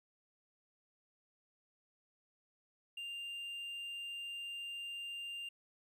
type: tone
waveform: triangle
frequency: 2794 Hz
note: F7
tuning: in tune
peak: -40 dBFS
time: 2.97-5.49 s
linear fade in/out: 5 ms
effects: 13-bit